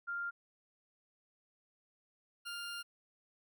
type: tone pair in turn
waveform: sine / 20% pulse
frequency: 1396.9 / 1402.3 Hz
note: F6 / F6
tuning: 0 / +7 cents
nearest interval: unison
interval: 7 cents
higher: second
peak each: -36 / -36 dBFS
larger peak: neither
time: 0.07-0.31 / 2.45-2.83 s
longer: second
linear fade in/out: 20 ms
effects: none

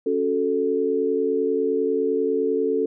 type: chord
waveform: sine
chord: F# minor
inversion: second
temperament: equal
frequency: 277.2 / 370 / 440 Hz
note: C#4 / F#4 / A4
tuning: 0 / 0 / 0 cents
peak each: -26 / -26 / -21 dBFS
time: 0.06-2.86 s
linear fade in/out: 5 ms
effects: none

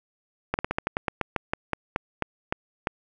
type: slowing click train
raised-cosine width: 0.5 ms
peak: -9 dBFS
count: 16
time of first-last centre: 0.54-2.871 s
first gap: 49 ms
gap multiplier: 1.15
effects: none

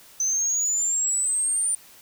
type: exponential sweep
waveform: sine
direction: up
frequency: 6100 to 9190 Hz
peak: -19 dBFS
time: 0.2-1.75 s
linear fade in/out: 2 ms
effects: tanh soft clip ceiling -19 dBFS + white hiss -50 dBFS RMS until 2.01 s

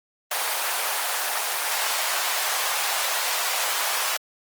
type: high-pass noise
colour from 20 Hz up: pink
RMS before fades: -25 dBFS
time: 0.31-4.17 s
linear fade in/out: 5 ms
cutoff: 670 Hz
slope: 24 dB/octave
effects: Opus 24 kbps

